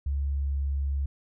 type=tone with pitch glide; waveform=sine; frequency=70 to 69.52 Hz; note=C#2 to C#2; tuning=+18 to +6 cents; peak=-25 dBFS; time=0.06-1.06 s; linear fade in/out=5 ms; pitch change=-12 cents; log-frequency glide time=0.32-0.5 s; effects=none